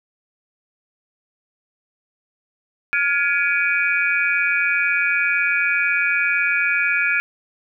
sine tone cluster, 1417 / 1681 / 2295 / 2473 Hz, F6 / G#6 / D7 / D#7, +25 / +20 / -40 / -11 cents, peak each -22 dBFS, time 2.93-7.2 s, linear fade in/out 0 ms, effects none

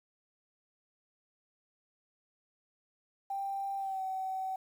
sine tone with pitch glide, 787 to 759.8 Hz, G5 to F#5, +7 to +46 cents, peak -33 dBFS, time 3.3-4.56 s, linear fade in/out 5 ms, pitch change -61 cents, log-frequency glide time 3.77-4.02 s, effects 10-bit

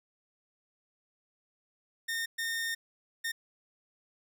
sawtooth tone bursts at uneven times, 1829 Hz, A#6, 33 cents flat, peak -28 dBFS, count 3, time 2.08-2.26 / 2.38-2.75 / 3.24-3.32 s, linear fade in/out 10 ms, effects none

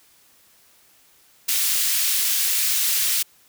white high-pass noise, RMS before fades -21 dBFS, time 1.48-3.23 s, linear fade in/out 10 ms, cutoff 2300 Hz, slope 12 dB/octave, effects white hiss -56 dBFS RMS until 3.48 s

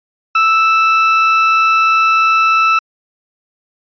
30% pulse tone, 1318.5 Hz, E6, in tune, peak -6 dBFS, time 0.35-2.79 s, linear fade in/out 5 ms, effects resampled to 11025 Hz

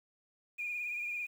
sine tone with vibrato, 2429 Hz, D#7, 42 cents flat, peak -34 dBFS, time 0.58-1.27 s, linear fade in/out 20 ms, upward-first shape triangle, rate 18 Hz, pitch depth 47 cents each way, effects tanh soft clip ceiling -30 dBFS + 10-bit

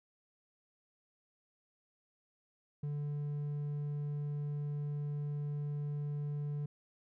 sine tone with hard clipping, 146.2 Hz, D3, 7 cents flat, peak -36 dBFS, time 2.83-6.66 s, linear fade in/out 5 ms, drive 3 dB, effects none

